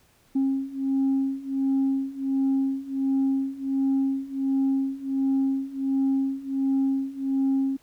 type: beating tone pair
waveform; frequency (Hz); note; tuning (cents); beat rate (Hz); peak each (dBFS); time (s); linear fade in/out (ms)
sine; 269.2 / 270.6; C4 / C#4; +49 / -42; 1.4; -25 / -23; 0.35-7.77; 10
effects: tanh soft clip ceiling -17 dBFS + pink hiss -61 dBFS RMS until 7.82 s